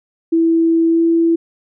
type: tone with pitch glide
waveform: sine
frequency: 329.6 to 332.5 Hz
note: E4 to E4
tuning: 0 to +15 cents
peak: -10 dBFS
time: 0.32-1.36 s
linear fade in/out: 10 ms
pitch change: +15 cents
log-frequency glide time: 0.88-1.02 s
effects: none